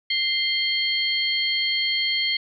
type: tone cluster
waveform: sine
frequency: 2087 / 3185 / 4341 Hz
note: C7 / G7 / C#8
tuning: -5 / +27 / -37 cents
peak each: -25 dBFS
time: 0.1-2.37 s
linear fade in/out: 5 ms
effects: none